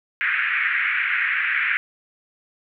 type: band-pass noise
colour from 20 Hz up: pink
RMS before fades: -22 dBFS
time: 0.21-1.77 s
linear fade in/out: 0 ms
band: 1500 to 2400 Hz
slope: 48 dB/octave
effects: none